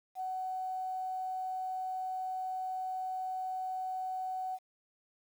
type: tone with quantisation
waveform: sine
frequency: 748 Hz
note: F#5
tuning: 19 cents sharp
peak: -34 dBFS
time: 0.15-4.59 s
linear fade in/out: 50 ms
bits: 10
effects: none